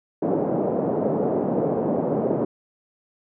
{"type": "band-pass noise", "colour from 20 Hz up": "white", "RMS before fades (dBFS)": -23, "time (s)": [0.22, 2.45], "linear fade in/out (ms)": 5, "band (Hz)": [150, 600], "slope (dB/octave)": 24, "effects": []}